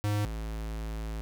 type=tone pair in turn; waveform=square; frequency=103.83 / 54.5 Hz; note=G#2 / A1; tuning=0 / -16 cents; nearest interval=major seventh; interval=1116 cents; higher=first; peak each=-27 / -34 dBFS; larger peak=first; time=0.04-0.25 / 0.25-1.21 s; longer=second; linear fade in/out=0 ms; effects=none